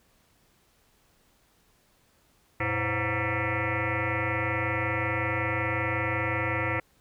sine tone with frequency modulation, 932.3 Hz, A#5, in tune, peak -25 dBFS, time 2.6-6.8 s, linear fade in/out 5 ms, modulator 210 Hz, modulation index 6.5, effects pink hiss -65 dBFS RMS until 7 s

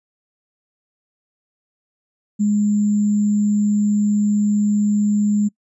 sine tone with sample-and-hold, 207.7 Hz, G#3, in tune, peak -14 dBFS, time 2.39-5.49 s, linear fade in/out 20 ms, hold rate 7350 Hz, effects noise-tail reverb RT60 0.1 s tail -25 dB re dry + resampled to 24000 Hz

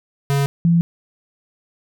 square / sine tone pair in turn, 140 / 169.24 Hz, C#3 / E3, +18 / +46 cents, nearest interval minor third, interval 328 cents, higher second, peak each -16 / -11 dBFS, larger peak second, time 0.3-0.46 / 0.65-0.81 s, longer neither, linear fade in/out 0 ms, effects none

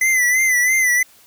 square tone with vibrato, 2019 Hz, B6, 38 cents sharp, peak -14 dBFS, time 0.01-1.03 s, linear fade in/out 5 ms, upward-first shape sine, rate 3 Hz, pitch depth 66 cents each way, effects white hiss -50 dBFS RMS until 1.26 s

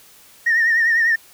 sine tone with vibrato, 1835 Hz, A#6, 28 cents flat, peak -12 dBFS, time 0.46-1.16 s, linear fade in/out 10 ms, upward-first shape triangle, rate 10 Hz, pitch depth 76 cents each way, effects tanh soft clip ceiling -10 dBFS + white hiss -48 dBFS RMS until 1.33 s

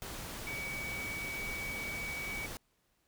sine tone in noise, 2267 Hz, C#7, 38 cents sharp, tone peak -38 dBFS, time 0.47-2.46 s, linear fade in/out 0 ms, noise pink, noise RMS -43 dBFS, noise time 0.02-2.57 s, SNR +2 dB, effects pink hiss -75 dBFS RMS until 3.07 s

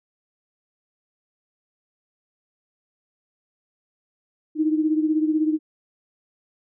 sine beating tone pair, 308.6 / 324.6 Hz, D#4 / E4, -14 / -27 cents, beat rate 16 Hz, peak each -19 / -25 dBFS, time 4.55-5.59 s, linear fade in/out 50 ms, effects none

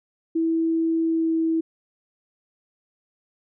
sine tone with pitch glide, 327 to 324.9 Hz, E4 to E4, -14 to -25 cents, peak -19 dBFS, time 0.35-1.61 s, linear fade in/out 10 ms, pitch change -11 cents, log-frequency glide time 1.03-1.34 s, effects none

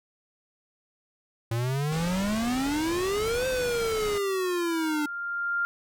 square exponential two-way sweep, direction up then down, 112.6 to 523 to 294.1 Hz, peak -26 dBFS, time 1.51-5.06 s, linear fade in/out 5 ms, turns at 3.47 s
pink low-pass noise, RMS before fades -37 dBFS, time 1.92-4.18 s, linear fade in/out 2 ms, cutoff 9200 Hz, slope 96 dB/octave
sine tone with exponential growth, 1396.9 Hz, F6, in tune, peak -23 dBFS, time 3.16-5.65 s, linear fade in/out 0 ms, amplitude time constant 540 ms
effects none

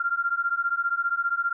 sine beating tone pair, 1381 / 1396 Hz, F6 / F6, -20 / -1 cents, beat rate 15 Hz, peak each -26 dBFS, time 0-1.53 s, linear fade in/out 5 ms, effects none

